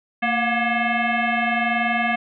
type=tone with frequency modulation; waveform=sine; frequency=726 Hz; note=F#5; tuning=33 cents flat; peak=-18 dBFS; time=0.22-2.16 s; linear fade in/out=10 ms; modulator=477 Hz; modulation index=3.8; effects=none